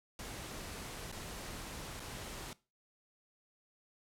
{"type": "noise with dropouts", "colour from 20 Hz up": "pink", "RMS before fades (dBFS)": -45, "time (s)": [0.19, 2.53], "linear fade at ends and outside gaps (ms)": 1, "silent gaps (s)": [[1.116, 1.125], [1.996, 2.002]], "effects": ["noise-tail reverb RT60 0.3 s tail -20 dB re dry", "low-pass 12000 Hz 12 dB/octave"]}